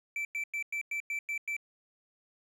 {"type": "tone bursts", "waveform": "triangle", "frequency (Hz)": 2329, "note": "D7", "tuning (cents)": -15, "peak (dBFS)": -30, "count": 8, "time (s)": [0.16, 1.566], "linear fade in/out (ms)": 2, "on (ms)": 90, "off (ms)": 98, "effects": []}